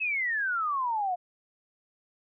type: exponential sweep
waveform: sine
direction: down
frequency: 2637 to 698.5 Hz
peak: -26 dBFS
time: 0-1.16 s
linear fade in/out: 20 ms
effects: none